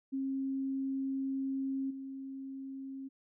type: tone with level steps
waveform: sine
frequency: 269 Hz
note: C4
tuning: 48 cents sharp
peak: -32 / -40 dBFS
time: 0.12-3.09 s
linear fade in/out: 20 ms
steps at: 1.9 s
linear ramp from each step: 10 ms
effects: none